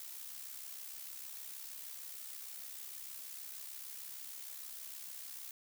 blue noise with amplitude modulation, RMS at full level -45 dBFS, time 0-5.51 s, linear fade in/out 2 ms, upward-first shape sine, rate 66.5 Hz, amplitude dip 55%, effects none

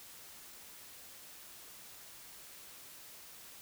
silence, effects white hiss -53 dBFS RMS until 3.61 s

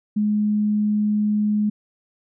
sine tone, 210 Hz, G#3, 19 cents sharp, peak -17 dBFS, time 0.16-1.7 s, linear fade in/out 10 ms, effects none

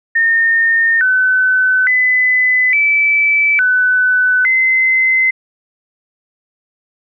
sine tone with pitch steps, 1828 / 1513 / 2010 / 2311 / 1501 / 2056 Hz, A#6 / F#6 / B6 / D7 / F#6 / C7, -34 / +38 / +30 / -28 / +24 / -31 cents, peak -9 dBFS, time 0.15-5.31 s, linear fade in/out 10 ms, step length 860 ms, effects none

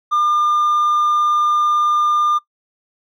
sine tone with hard clipping, 1203 Hz, D6, 41 cents sharp, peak -14 dBFS, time 0.11-2.39 s, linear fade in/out 20 ms, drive 2 dB, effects noise-tail reverb RT60 0.1 s tail -19 dB re dry

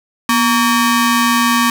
sawtooth ring-modulated tone, 688 Hz, F5, 26 cents flat, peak -4 dBFS, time 0.29-1.7 s, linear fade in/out 2 ms, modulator 447 Hz, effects none

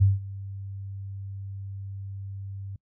sine tone with ADSR envelope, 98 Hz, G2, in tune, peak -14 dBFS, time 0-2.76 s, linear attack 21 ms, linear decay 170 ms, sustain -20 dB, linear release 3 ms, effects noise-tail reverb RT60 0.1 s tail -24 dB re dry

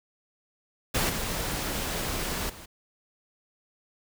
pink noise with level steps, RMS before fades -26 / -31 / -45 dBFS, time 0.94-2.66 s, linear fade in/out 10 ms, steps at 1.09 / 2.49 s, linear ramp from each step 10 ms, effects none

